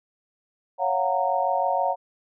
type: chord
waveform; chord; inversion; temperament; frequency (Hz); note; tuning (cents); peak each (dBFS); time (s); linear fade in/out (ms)
sine; Gb major seventh; second; just; 555 / 693.7 / 740 / 925; Db5 / F5 / Gb5 / Bb5; +2 / -12 / 0 / -14; -27 / -27 / -25 / -26; 0.78-1.96; 50
effects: none